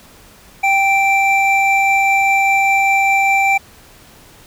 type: tone pair together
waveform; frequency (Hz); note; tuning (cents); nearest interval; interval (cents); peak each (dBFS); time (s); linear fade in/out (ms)
triangle; 784 / 2347; G5 / D7; 0 / -2; octave + perfect fifth; 1898; -12; 0.63-3.58; 10
effects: pink hiss -44 dBFS RMS until 4.46 s